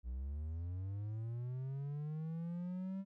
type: linear sweep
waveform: triangle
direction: up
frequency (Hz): 58.27 to 196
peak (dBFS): -37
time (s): 0.03-3.05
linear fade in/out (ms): 50
effects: none